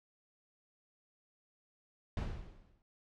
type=noise with exponential decay; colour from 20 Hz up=brown; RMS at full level=-33 dBFS; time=2.17-2.82 s; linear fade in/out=1 ms; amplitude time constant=140 ms; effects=low-pass 5000 Hz 12 dB/octave